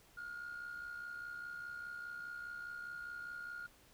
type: tone with amplitude modulation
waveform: sine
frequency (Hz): 1422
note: F6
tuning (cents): +31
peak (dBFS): -39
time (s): 0.17-3.67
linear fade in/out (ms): 10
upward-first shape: sine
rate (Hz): 64.9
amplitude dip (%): 65
effects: tanh soft clip ceiling -40 dBFS + pink hiss -65 dBFS RMS until 3.93 s